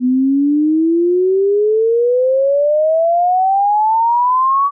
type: exponential sweep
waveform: sine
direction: up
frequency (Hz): 246.9 to 1145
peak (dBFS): -10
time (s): 0-4.71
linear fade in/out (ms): 50
effects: none